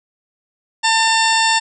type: harmonic tone with a mistuned harmonic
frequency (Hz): 896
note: A5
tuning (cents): +31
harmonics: 1 / 2 / 3 / 4 / 5 / 6 / 8 / 9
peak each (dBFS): -16 / -19 / -21 / -22 / -23 / -24 / -25 / -26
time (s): 0.83-1.6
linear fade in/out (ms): 20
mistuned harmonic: 3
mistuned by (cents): +30
effects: none